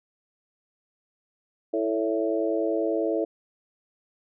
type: harmonic tone with a mistuned harmonic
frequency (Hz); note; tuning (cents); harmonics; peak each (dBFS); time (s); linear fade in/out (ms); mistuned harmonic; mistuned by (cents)
110; A2; 0; 3 / 4 / 5 / 6; -27 / -28 / -29 / -30; 1.73-3.25; 10; 5; +33
effects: none